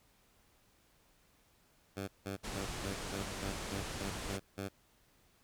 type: tone bursts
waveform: 10% pulse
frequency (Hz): 97.8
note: G2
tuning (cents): -4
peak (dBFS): -30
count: 10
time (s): 1.96-4.69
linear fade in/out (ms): 20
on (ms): 120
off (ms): 170
type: low-pass noise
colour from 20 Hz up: pink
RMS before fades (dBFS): -42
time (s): 2.43-4.38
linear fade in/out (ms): 20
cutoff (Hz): 9800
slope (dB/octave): 24
effects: pink hiss -69 dBFS RMS until 5.43 s